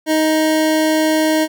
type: tone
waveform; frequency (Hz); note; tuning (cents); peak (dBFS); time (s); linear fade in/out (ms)
25% pulse; 313; D#4; +10; -9; 0.06-1.48; 50
effects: none